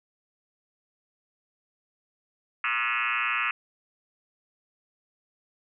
sine tone with frequency modulation, 1938 Hz, B6, 33 cents flat, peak -24 dBFS, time 2.64-3.51 s, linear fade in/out 2 ms, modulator 120 Hz, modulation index 6.6, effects none

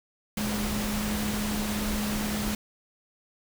sine tone in noise, 210 Hz, G#3, 19 cents sharp, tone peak -29 dBFS, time 0.37-2.55 s, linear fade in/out 2 ms, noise pink, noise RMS -32 dBFS, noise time 0.37-2.55 s, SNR 0 dB, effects none

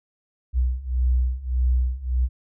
sine beating tone pair, 61.6 / 63.3 Hz, B1 / B1, -4 / +43 cents, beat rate 1.7 Hz, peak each -23 / -21 dBFS, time 0.53-2.29 s, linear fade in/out 50 ms, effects none

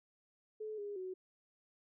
sine tone with pitch steps, 431 / 409.1 / 371.9 Hz, A4 / G#4 / F#4, -36 / -26 / +9 cents, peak -40 dBFS, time 0.6-1.14 s, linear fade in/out 10 ms, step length 180 ms, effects none

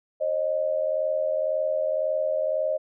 sine tone pair together, 536 / 617.9 Hz, C5 / D#5, +42 / -12 cents, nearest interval major second, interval 246 cents, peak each -27 / -24 dBFS, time 0.2-2.78 s, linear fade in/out 20 ms, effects none

